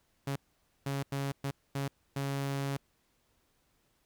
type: tone bursts at uneven times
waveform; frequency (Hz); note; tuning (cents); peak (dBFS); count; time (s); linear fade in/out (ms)
sawtooth; 138.59; C#3; 0; -28; 6; 0.27-0.36 / 0.86-1.03 / 1.12-1.32 / 1.44-1.51 / 1.75-1.88 / 2.16-2.77; 5
effects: pink hiss -73 dBFS RMS until 4.05 s